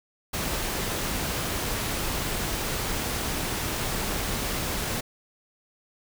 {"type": "noise", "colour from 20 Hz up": "pink", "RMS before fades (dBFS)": -29, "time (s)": [0.33, 5.01], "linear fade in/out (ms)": 10, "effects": []}